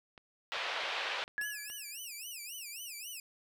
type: clicks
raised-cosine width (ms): 0.3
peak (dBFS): -35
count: 7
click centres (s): 0.178 / 0.567 / 0.836 / 1.232 / 1.279 / 1.414 / 1.7
type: band-pass noise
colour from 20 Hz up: white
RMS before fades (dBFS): -37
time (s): 0.52-1.24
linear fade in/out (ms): 0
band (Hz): 500 to 3500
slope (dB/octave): 24
type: tone with exponential decay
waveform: sine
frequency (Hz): 1689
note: G#6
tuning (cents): +29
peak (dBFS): -31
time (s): 1.38-1.98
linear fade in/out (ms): 0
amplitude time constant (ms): 130
type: tone with vibrato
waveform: 10% pulse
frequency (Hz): 2637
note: E7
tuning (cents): 0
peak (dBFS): -34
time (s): 1.41-3.2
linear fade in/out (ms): 2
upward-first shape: sine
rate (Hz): 3.7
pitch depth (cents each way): 230
effects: none